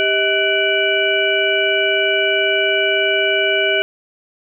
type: tone cluster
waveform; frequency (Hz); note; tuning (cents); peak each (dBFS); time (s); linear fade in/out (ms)
sine; 394.6 / 636 / 1500 / 2327 / 2942; G4 / D#5 / F#6 / D7 / F#7; +11 / +38 / +23 / -17 / -11; -20; 0-3.82; 0
effects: none